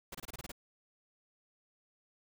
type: noise bursts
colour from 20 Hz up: pink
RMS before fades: -44 dBFS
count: 8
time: 0.12-0.518 s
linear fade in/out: 5 ms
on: 27 ms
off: 26 ms
effects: none